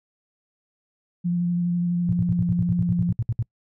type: tone with vibrato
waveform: sine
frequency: 174.61 Hz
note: F3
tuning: in tune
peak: -20 dBFS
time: 1.24-3.13 s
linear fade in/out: 20 ms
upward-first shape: square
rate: 12 Hz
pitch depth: 12 cents each way
type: tone bursts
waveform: sine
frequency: 114.8 Hz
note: A#2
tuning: 26 cents flat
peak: -20 dBFS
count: 14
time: 2.09-3.425 s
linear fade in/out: 0 ms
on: 35 ms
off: 65 ms
effects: noise-tail reverb RT60 0.1 s tail -26 dB re dry